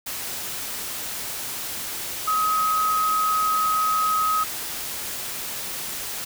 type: tone in noise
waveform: sine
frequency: 1267 Hz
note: D#6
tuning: 31 cents sharp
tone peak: -19 dBFS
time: 2.27-4.44 s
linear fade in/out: 10 ms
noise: white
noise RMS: -31 dBFS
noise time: 0.06-6.25 s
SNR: +9 dB
effects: none